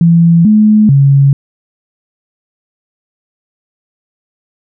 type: tone with pitch steps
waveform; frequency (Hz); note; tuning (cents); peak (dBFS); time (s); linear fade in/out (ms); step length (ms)
sine; 168.2 / 213.5 / 138.8; E3 / G#3 / C#3; +35 / +48 / +3; -3; 0.01-1.33; 2; 440
effects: none